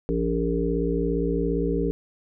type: harmonic tone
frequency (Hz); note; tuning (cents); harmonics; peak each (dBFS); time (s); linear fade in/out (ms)
57.4; A#1; -26; 1 / 3 / 5 / 7 / 8; -28 / -28 / -28 / -28 / -28; 0.09-1.91; 0
effects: none